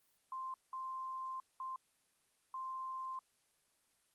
sine tone bursts at uneven times, 1046.5 Hz, C6, in tune, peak -40 dBFS, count 4, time 0.32-0.54 / 0.73-1.4 / 1.6-1.76 / 2.54-3.19 s, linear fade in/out 2 ms, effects white hiss -75 dBFS RMS until 4.14 s + Opus 24 kbps

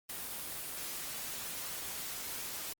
white noise with ADSR envelope, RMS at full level -37 dBFS, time 0.09-2.73 s, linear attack 10 ms, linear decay 4 ms, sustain -4 dB, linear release 4 ms, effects Opus 24 kbps

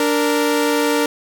sawtooth tone pair together, 292.9 / 465 Hz, D4 / A#4, -5 / -4 cents, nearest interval minor sixth, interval 801 cents, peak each -14 dBFS, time 0-1.06 s, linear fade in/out 2 ms, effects none

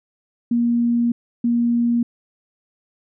sine tone bursts at uneven times, 236.8 Hz, A#3, 27 cents sharp, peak -15 dBFS, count 2, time 0.51-1.12 / 1.44-2.03 s, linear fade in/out 5 ms, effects none

